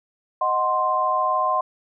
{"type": "chord", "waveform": "sine", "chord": "C diminished", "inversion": "first", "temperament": "equal", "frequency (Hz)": [622.3, 740, 1046.5], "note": ["Eb5", "Gb5", "C6"], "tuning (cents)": [0, 0, 0], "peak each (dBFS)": [-26, -25, -20], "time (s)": [0.41, 1.61], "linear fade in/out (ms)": 5, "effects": []}